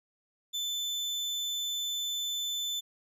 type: tone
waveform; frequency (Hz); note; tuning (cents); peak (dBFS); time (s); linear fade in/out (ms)
35% pulse; 3520; A7; 0; -29; 0.53-2.81; 20
effects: resampled to 32000 Hz